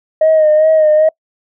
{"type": "tone with vibrato", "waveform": "sine", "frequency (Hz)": 622.3, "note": "D#5", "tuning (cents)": 0, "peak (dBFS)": -5, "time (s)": [0.21, 1.09], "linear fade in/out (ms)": 5, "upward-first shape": "sine", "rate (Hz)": 2.5, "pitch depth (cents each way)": 38, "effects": ["noise-tail reverb RT60 0.1 s tail -26 dB re dry", "tanh soft clip ceiling -3 dBFS"]}